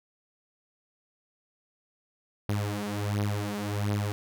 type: beating tone pair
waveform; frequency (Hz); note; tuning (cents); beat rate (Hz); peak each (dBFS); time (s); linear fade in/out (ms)
sawtooth; 102.3 / 103.7; G#2 / G#2; -26 / -2; 1.4; -27; 2.49-4.12; 0
effects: none